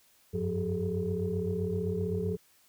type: tone cluster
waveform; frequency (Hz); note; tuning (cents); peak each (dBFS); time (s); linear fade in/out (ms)
sine; 90.9 / 98.6 / 178.3 / 397.2 / 432.9; F#2 / G2 / F3 / G4 / A4; -30 / +11 / +36 / +23 / -28; -36 / -36 / -33 / -37 / -33; 0.33-2.37; 20
effects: tanh soft clip ceiling -19 dBFS + white hiss -64 dBFS RMS until 2.68 s